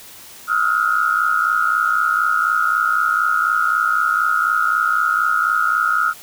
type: tone cluster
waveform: sine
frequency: 1269 / 1372 / 1436 Hz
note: D#6 / F6 / F6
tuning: +34 / -31 / +48 cents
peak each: -19 dBFS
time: 0.47-6.14 s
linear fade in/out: 50 ms
effects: white hiss -40 dBFS RMS until 6.22 s